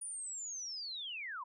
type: linear sweep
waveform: sine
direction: down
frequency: 9630 to 932.3 Hz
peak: -40 dBFS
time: 0.01-1.44 s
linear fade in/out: 10 ms
effects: none